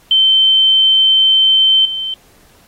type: tone with level steps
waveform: sine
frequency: 3096 Hz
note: G7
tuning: 22 cents flat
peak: -7 / -18 dBFS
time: 0.11-2.14 s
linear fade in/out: 2 ms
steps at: 1.85 s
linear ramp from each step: 5 ms
effects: pink hiss -49 dBFS RMS until 2.67 s + AAC 48 kbps